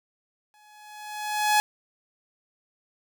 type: tone with exponential growth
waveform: sawtooth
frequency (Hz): 844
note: G#5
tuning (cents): +28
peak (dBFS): -13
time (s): 0.54-1.6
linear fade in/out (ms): 0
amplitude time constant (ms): 230
effects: none